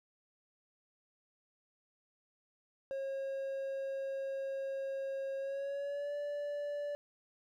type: tone with pitch glide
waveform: triangle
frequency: 542 to 580.9 Hz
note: C#5 to D5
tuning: -39 to -19 cents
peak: -34 dBFS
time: 2.91-6.95 s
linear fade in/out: 0 ms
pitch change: +120 cents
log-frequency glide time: 5.38-6.15 s
effects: none